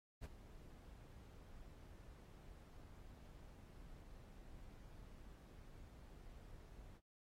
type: noise with ADSR envelope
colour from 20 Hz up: brown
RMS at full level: -45 dBFS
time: 0.21-7.01 s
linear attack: 31 ms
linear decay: 31 ms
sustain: -13 dB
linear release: 56 ms
effects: AAC 48 kbps